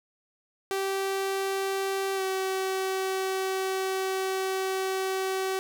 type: tone with pitch glide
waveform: sawtooth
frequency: 388.2 to 380.7 Hz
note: G4 to F#4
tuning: -17 to +49 cents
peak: -23 dBFS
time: 0.71-5.59 s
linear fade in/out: 0 ms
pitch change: -34 cents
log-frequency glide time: 2.15-2.22 s
effects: 10-bit